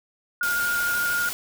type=tone with vibrato; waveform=sine; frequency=1423 Hz; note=F6; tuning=32 cents sharp; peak=-22 dBFS; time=0.41-1.29 s; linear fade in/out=2 ms; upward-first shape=square; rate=13 Hz; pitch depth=14 cents each way
type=noise; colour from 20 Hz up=white; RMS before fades=-31 dBFS; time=0.43-1.33 s; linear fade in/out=0 ms
effects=none